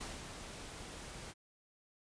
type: noise with ADSR envelope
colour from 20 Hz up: pink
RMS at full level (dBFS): -43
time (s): 0-1.34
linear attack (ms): 12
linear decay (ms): 190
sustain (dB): -5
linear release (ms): 41
effects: resampled to 22050 Hz